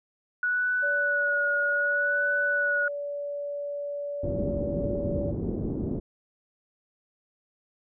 sine tone with vibrato, 1466 Hz, F#6, 16 cents flat, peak -23 dBFS, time 0.43-2.88 s, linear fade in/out 2 ms, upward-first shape sine, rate 0.66 Hz, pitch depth 29 cents each way
sine tone, 575 Hz, D5, 37 cents flat, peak -30 dBFS, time 0.82-5.32 s, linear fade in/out 20 ms
white low-pass noise, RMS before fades -30 dBFS, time 4.23-6 s, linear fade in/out 5 ms, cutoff 370 Hz, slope 24 dB/octave
effects none

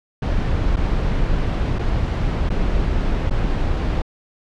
brown noise with dropouts, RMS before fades -19 dBFS, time 0.22-4.02 s, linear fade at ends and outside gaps 5 ms, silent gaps 0.761-0.767 / 1.787-1.791 / 2.492-2.501 / 3.298-3.307 s, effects low-pass 4000 Hz 12 dB/octave

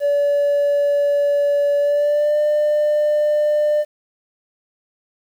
triangle tone with pitch glide, 574 to 598 Hz, D5 to D5, -40 to +31 cents, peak -11 dBFS, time 0-3.85 s, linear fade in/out 50 ms, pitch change +71 cents, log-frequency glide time 1.78-2.38 s, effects tanh soft clip ceiling -10 dBFS + 8-bit

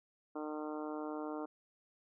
harmonic tone, 152.3 Hz, D#3, 37 cents flat, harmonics 2 / 3 / 4 / 5 / 6 / 7 / 8 / 9, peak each -41 / -45 / -47 / -49 / -51 / -52 / -53 / -54 dBFS, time 0.35-1.46 s, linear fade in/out 10 ms, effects none

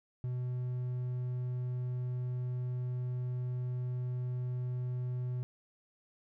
triangle tone, 124.8 Hz, B2, 19 cents sharp, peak -31 dBFS, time 0.24-5.43 s, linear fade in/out 0 ms, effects none

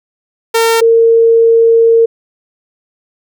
sawtooth / sine tone pair in turn, 456 / 457.8 Hz, A#4 / A#4, -38 / -31 cents, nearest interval unison, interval 7 cents, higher second, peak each -4 dBFS, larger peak neither, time 0.54-0.81 / 0.81-2.06 s, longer second, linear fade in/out 10 ms, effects none

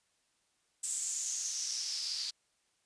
white noise with band-pass filter sweep, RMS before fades -37 dBFS, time 0.83-2.31 s, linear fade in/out 10 ms, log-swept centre 7900 to 4500 Hz, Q 6.4, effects white hiss -75 dBFS RMS until 2.85 s + resampled to 22050 Hz

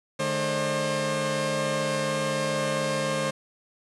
sawtooth tone cluster, 150.5 / 214.8 / 534 / 601 Hz, D3 / A3 / C5 / D5, +43 / -41 / +35 / +40 cents, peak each -28 / -30 / -23 / -30 dBFS, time 0.19-3.31 s, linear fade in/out 10 ms, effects resampled to 24000 Hz + 8-bit

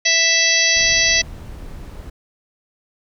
harmonic tone, 659.3 Hz, E5, in tune, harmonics 1 / 3 / 4 / 5 / 6 / 7 / 8 / 9, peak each -28 / -18 / -21 / -24 / -23 / -21 / -23 / -19 dBFS, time 0.05-1.22 s, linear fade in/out 10 ms
brown noise, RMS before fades -33 dBFS, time 0.76-2.1 s, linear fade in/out 5 ms
effects none

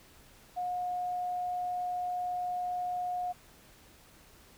sine tone, 720 Hz, F#5, 47 cents flat, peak -31 dBFS, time 0.56-3.33 s, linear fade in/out 20 ms, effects pink hiss -58 dBFS RMS until 4.57 s

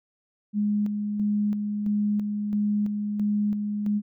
sine tone with tremolo, 207.7 Hz, G#3, in tune, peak -21 dBFS, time 0.53-4.02 s, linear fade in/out 50 ms, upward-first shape square, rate 1.5 Hz, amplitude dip 40%, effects none

